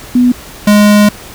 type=tone pair in turn; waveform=sine / square; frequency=246.9 / 207.6 Hz; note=B3 / G#3; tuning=0 / 0 cents; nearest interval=minor third; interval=300 cents; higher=first; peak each=-4 dBFS; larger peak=neither; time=0.15-0.32 / 0.67-1.09 s; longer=second; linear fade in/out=5 ms; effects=pink hiss -31 dBFS RMS until 1.34 s